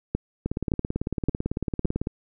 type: two click trains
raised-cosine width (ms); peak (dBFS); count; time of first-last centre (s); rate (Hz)
3; -13 / -10; 30 / 4; 0.46-2.071 / 0.15-1.855; 18 / 1.76
effects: none